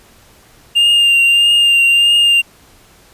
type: tone with vibrato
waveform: triangle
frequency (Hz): 2800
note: F7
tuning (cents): +4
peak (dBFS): -6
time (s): 0.75-2.42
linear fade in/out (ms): 20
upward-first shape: triangle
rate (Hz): 1.6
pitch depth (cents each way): 25
effects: pink hiss -46 dBFS RMS until 3.13 s + resampled to 32000 Hz